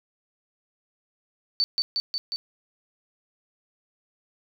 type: tone with echo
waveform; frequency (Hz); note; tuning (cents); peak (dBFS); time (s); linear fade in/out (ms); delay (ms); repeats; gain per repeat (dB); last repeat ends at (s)
sine; 4535; C#8; +39; -19; 1.6-1.64; 0; 180; 4; -2; 2.36
effects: none